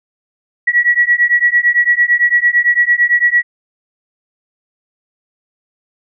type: beating tone pair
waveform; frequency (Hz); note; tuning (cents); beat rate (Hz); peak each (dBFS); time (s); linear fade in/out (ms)
sine; 1924 / 1932.9; B6 / B6; -46 / -38; 8.9; -12; 0.67-3.43; 10
effects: none